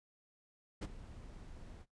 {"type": "noise with ADSR envelope", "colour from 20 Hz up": "brown", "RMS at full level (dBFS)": -33, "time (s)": [0.81, 1.86], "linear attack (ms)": 18, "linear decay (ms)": 36, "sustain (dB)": -18, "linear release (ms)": 58, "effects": ["noise-tail reverb RT60 0.2 s tail -23 dB re dry", "resampled to 22050 Hz"]}